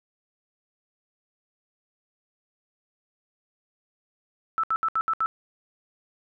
sine tone bursts, 1318.5 Hz, E6, in tune, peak -21 dBFS, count 6, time 4.58-5.26 s, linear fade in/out 0 ms, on 55 ms, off 70 ms, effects none

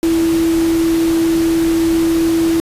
sine tone in noise, 329.6 Hz, E4, in tune, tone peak -11 dBFS, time 0.03-2.6 s, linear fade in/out 0 ms, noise pink, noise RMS -26 dBFS, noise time 0.03-2.6 s, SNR +12 dB, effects resampled to 32000 Hz

